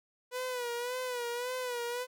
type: tone with vibrato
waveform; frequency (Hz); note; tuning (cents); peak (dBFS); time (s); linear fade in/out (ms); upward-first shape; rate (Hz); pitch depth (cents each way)
sawtooth; 491.8; B4; -7; -30; 0.31-2.07; 50; sine; 1.8; 65
effects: none